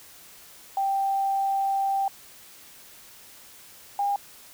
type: tone pair in turn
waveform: sine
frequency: 784 / 806.5 Hz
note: G5 / G5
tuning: 0 / +49 cents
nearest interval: unison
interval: 49 cents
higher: second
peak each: -22 dBFS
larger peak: neither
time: 0.77-2.08 / 3.99-4.16 s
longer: first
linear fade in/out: 2 ms
effects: white hiss -49 dBFS RMS until 4.53 s